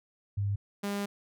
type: tone pair in turn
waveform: sine / sawtooth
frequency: 100.7 / 201.8 Hz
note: G2 / G#3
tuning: +47 / -49 cents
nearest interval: octave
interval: 1204 cents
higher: second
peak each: -27 dBFS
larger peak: neither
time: 0.37-0.56 / 0.83-1.06 s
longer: second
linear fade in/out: 10 ms
effects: none